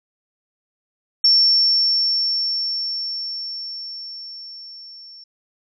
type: tone with level ramp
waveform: sine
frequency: 5440 Hz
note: F8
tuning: 46 cents flat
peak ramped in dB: -10 to -39 dBFS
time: 1.24-5.24 s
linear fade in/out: 5 ms
effects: none